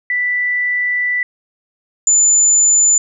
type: tone pair in turn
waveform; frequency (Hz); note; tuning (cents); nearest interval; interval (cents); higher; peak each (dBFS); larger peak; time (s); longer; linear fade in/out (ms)
sine; 1975.5 / 7040; B6 / A8; 0 / 0; octave + minor seventh; 2200; second; -14 / -8; second; 0.1-1.23 / 2.07-2.98; first; 2
effects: none